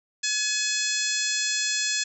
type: harmonic tone with a mistuned harmonic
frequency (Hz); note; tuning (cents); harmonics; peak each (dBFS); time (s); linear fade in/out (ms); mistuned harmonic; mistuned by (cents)
850; G#5; +40; 2 / 3 / 4 / 5 / 6 / 7 / 8 / 9; -32 / -32 / -32 / -32 / -32 / -32 / -32 / -32; 0.23-2.04; 10; 9; -17
effects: none